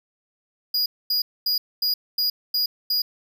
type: tone bursts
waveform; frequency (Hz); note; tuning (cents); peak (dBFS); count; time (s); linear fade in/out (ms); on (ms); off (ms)
square; 4889; D#8; -31; -20; 7; 0.74-3.02; 5; 120; 240
effects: none